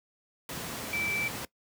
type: tone in noise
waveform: sine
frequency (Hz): 2327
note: D7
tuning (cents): -17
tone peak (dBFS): -29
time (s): 0.93-1.28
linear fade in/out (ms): 2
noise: pink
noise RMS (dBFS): -37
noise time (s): 0.49-1.45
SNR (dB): +5
effects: noise-tail reverb RT60 0.1 s tail -20 dB re dry + high-pass 100 Hz 12 dB/octave